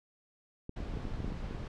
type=clicks; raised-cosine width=3 ms; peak=-27 dBFS; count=11; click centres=0.694 / 0.804 / 0.938 / 0.972 / 1.053 / 1.203 / 1.245 / 1.28 / 1.322 / 1.51 / 1.549 s
type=noise; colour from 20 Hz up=brown; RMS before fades=-39 dBFS; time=0.76-1.68 s; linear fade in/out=5 ms
effects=low-pass 5000 Hz 12 dB/octave